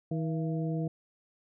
harmonic tone with a mistuned harmonic, 160 Hz, D#3, 49 cents sharp, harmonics 1 / 2 / 3 / 4, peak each -30 / -36 / -40 / -42 dBFS, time 0.11-0.88 s, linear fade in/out 5 ms, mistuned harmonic 4, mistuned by +85 cents, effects none

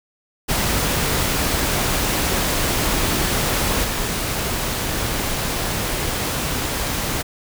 pink noise with level steps, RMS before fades -20 / -23 dBFS, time 0.48-7.23 s, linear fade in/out 20 ms, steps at 3.84 s, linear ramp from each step 5 ms, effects none

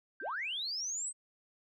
sine tone with exponential decay, 1568 Hz, G6, in tune, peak -39 dBFS, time 0.2-0.66 s, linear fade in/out 2 ms, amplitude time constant 100 ms
sine linear sweep, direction up, 210 to 8372 Hz, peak -34 dBFS, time 0.21-1.13 s, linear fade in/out 50 ms
effects tanh soft clip ceiling -28 dBFS

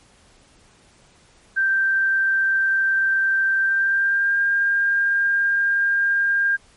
sine tone with pitch glide, 1568 to 1604.7 Hz, G6 to G6, 0 to +40 cents, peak -16 dBFS, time 1.56-6.57 s, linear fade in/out 20 ms, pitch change +40 cents, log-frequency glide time 3.59-4.39 s, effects pink hiss -54 dBFS RMS until 6.76 s + MP3 48 kbps

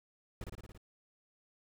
brown noise with echo, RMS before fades -41 dBFS, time 0.41-0.44 s, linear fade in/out 2 ms, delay 56 ms, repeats 6, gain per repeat -2 dB, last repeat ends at 0.776 s, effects none

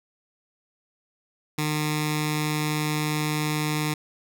10% pulse tone with notch filter, 151.9 Hz, D#3, 41 cents flat, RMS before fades -26 dBFS, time 1.58-3.94 s, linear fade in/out 5 ms, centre 590 Hz, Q 0.7, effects none

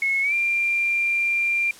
sine tone with pitch glide, 2183 to 2381 Hz, C#7 to D7, -27 to +23 cents, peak -19 dBFS, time 0.02-1.71 s, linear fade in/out 2 ms, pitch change +150 cents, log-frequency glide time 0.22-0.34 s, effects white hiss -45 dBFS RMS until 1.79 s + low-pass 10000 Hz 12 dB/octave

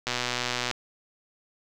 click train, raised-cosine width 0.2 ms, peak -10 dBFS, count 80, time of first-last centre 0.07-0.712 s, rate 123 Hz, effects none

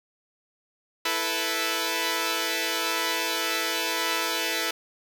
5% pulse chord, E suspended fourth, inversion none, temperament equal, 329.6 / 440 / 493.9 Hz, E4 / A4 / B4, 0 / 0 / 0 cents, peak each -18 dBFS, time 1.05-4.71 s, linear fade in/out 5 ms, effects none

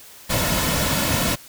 pink noise with comb filter, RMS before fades -21 dBFS, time 0.29-1.36 s, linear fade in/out 20 ms, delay 2.5 ms, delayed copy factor -0.55, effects white hiss -44 dBFS RMS until 1.48 s

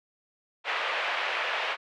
white band-pass noise, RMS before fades -30 dBFS, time 0.64-1.77 s, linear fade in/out 50 ms, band 530 to 2800 Hz, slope 24 dB/octave, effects none

